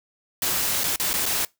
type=noise with dropouts; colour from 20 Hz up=white; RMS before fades=-24 dBFS; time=0.42-1.45 s; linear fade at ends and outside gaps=2 ms; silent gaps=0.836-0.84 / 0.96-0.998 / 1.132-1.138 / 1.257-1.261 s; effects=noise-tail reverb RT60 0.2 s tail -23 dB re dry